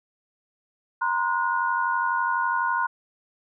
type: tone cluster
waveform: sine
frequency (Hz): 942 / 1034 / 1452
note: A#5 / C6 / F#6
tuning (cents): +18 / -21 / -33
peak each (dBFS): -26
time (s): 1.01-2.87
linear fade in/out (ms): 10
effects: none